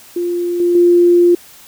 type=tone with level steps; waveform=sine; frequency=349.2 Hz; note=F4; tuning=in tune; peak=-15 / -10 / -6 dBFS; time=0.16-1.35 s; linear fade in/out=5 ms; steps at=0.6 / 0.75 s; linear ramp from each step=2 ms; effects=white hiss -41 dBFS RMS until 1.67 s